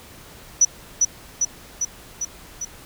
sine tone with echo, 5920 Hz, F#8, in tune, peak -10 dBFS, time 0.61-0.65 s, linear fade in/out 5 ms, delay 400 ms, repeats 5, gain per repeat -3 dB, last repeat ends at 2.65 s, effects pink hiss -44 dBFS RMS until 2.85 s

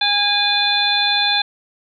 harmonic tone with a mistuned harmonic, 818 Hz, G#5, 26 cents flat, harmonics 1 / 2 / 3 / 4 / 5, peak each -22 / -23 / -24 / -18 / -20 dBFS, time 0.01-1.42 s, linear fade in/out 5 ms, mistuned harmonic 4, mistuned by +120 cents, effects none

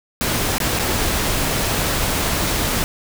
pink noise with dropouts, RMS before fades -20 dBFS, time 0.21-2.84 s, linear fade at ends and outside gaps 0 ms, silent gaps 0.582-0.602 / 0.79-0.795 s, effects none

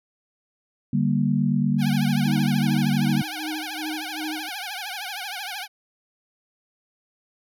sine chord, G minor, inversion second, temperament just, 147 / 196 / 235.2 Hz, D3 / G3 / Bb3, +2 / 0 / +16 cents, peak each -23 dBFS, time 0.93-3.22 s, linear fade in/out 5 ms
10% pulse tone with vibrato, 780 Hz, G5, 9 cents flat, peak -22 dBFS, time 1.78-5.68 s, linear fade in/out 50 ms, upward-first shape triangle, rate 13 Hz, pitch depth 180 cents each way
triangle tone with tremolo, 310 Hz, D#4, 6 cents flat, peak -26 dBFS, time 2.26-4.49 s, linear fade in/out 0 ms, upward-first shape sine, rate 2.6 Hz, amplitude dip 80%
effects none

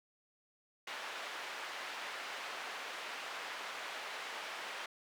white band-pass noise, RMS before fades -44 dBFS, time 0.87-4.86 s, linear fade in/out 5 ms, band 570 to 2400 Hz, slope 12 dB/octave, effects none

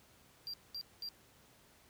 triangle tone bursts, 4738 Hz, D8, 14 cents sharp, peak -39 dBFS, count 3, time 0.47-1.088 s, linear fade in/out 0 ms, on 66 ms, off 210 ms, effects pink hiss -64 dBFS RMS until 1.89 s + high-pass 60 Hz 12 dB/octave

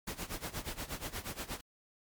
pink noise with tremolo, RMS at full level -38 dBFS, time 0.07-1.61 s, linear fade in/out 5 ms, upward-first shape sine, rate 8.4 Hz, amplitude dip 85%, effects MP3 96 kbps

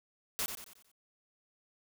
white noise with echo, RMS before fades -34 dBFS, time 0.39-0.46 s, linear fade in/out 0 ms, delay 91 ms, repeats 5, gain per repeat -7 dB, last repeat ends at 0.915 s, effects none

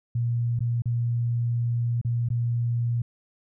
sine tone with dropouts, 118.6 Hz, A#2, 30 cents sharp, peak -22 dBFS, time 0.15-3.02 s, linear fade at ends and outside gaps 5 ms, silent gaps 0.592-0.605 / 0.821-0.856 / 2.014-2.048 / 2.288-2.302 s, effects none

